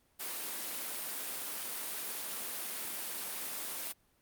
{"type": "high-pass noise", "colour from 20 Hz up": "white", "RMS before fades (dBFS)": -39, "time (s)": [0.19, 3.93], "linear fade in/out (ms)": 20, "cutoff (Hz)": 200, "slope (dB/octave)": 24, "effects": ["pink hiss -71 dBFS RMS until 4.21 s", "Opus 32 kbps"]}